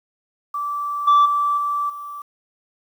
sine tone with level steps, 1163 Hz, D6, 17 cents flat, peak -22 / -8 / -16 / -19 / -30 dBFS, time 0.54-2.22 s, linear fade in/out 5 ms, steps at 1.07 / 1.25 / 1.57 / 1.89 s, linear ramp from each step 10 ms, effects tanh soft clip ceiling -9 dBFS + 8-bit

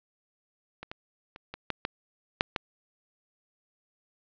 clicks, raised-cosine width 0.3 ms, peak -23 / -22 / -28 / -22 / -13 / -13 / -6 / -12 dBFS, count 8, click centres 0.83 / 0.915 / 1.361 / 1.54 / 1.703 / 1.851 / 2.409 / 2.562 s, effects resampled to 11025 Hz + 8-bit

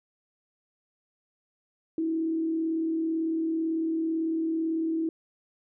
sine tone with frequency modulation, 324.3 Hz, E4, 28 cents flat, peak -25 dBFS, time 1.98-5.09 s, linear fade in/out 2 ms, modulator 38 Hz, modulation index 0.29, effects none

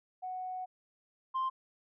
sine tone pair in turn, 740 / 1048.1 Hz, F#5 / C6, 0 / +3 cents, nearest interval tritone, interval 603 cents, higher second, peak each -36 / -28 dBFS, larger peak second, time 0.22-0.66 / 1.34-1.5 s, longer first, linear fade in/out 20 ms, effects tanh soft clip ceiling -28 dBFS

